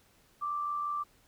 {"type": "tone with amplitude modulation", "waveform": "sine", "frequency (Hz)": 1174.7, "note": "D6", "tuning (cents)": 0, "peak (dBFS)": -29, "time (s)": [0.41, 1.04], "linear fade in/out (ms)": 20, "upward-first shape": "sine", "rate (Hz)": 85.5, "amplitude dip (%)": 40, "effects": ["pink hiss -65 dBFS RMS until 1.27 s"]}